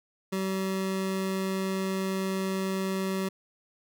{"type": "tone", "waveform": "25% pulse", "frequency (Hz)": 190.9, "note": "G3", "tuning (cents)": -46, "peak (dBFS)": -24, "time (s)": [0.32, 3.29], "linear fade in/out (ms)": 10, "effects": []}